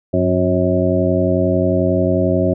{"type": "harmonic tone with a mistuned harmonic", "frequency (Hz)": 91.2, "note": "F#2", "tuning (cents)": -24, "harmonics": [1, 2, 3, 4, 6, 7], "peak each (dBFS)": [-20, -20, -20, -20, -20, -20], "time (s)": [0.13, 2.54], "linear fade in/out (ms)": 10, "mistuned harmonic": 1, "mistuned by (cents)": 76, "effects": []}